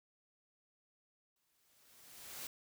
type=noise with exponential growth; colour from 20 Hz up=white; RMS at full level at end=-44 dBFS; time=1.36-2.47 s; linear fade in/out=2 ms; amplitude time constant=240 ms; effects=none